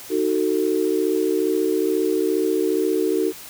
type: chord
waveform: sine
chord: D# diminished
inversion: none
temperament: just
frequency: 311.1 / 373.4 / 448 Hz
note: D#4 / F#4 / A4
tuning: 0 / +16 / +31 cents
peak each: -23 / -21 / -23 dBFS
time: 0.09-3.33 s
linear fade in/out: 50 ms
effects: white hiss -39 dBFS RMS until 3.49 s